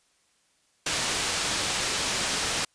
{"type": "low-pass noise", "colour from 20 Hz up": "white", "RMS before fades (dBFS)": -28, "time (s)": [0.86, 2.65], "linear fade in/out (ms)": 5, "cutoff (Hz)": 6800, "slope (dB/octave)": 12, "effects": ["white hiss -67 dBFS RMS until 2.74 s", "resampled to 22050 Hz"]}